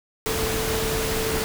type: tone in noise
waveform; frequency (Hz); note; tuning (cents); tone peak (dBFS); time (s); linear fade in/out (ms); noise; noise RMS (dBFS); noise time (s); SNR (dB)
sine; 442.7; A4; +11; -27; 0.26-1.44; 0; pink; -26; 0.26-1.44; -4
effects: none